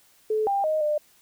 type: tone with pitch steps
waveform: sine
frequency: 432.4 / 795 / 622 / 600 Hz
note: A4 / G5 / D#5 / D5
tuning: -30 / +24 / -1 / +37 cents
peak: -21 dBFS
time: 0.3-0.98 s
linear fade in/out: 5 ms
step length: 170 ms
effects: white hiss -59 dBFS RMS until 1.21 s